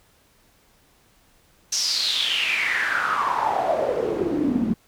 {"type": "noise with band-pass filter sweep", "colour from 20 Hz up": "pink", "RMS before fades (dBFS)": -23, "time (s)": [1.72, 4.74], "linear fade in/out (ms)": 5, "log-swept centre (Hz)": [5900, 210], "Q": 7.1, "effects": ["pink hiss -59 dBFS RMS until 4.87 s"]}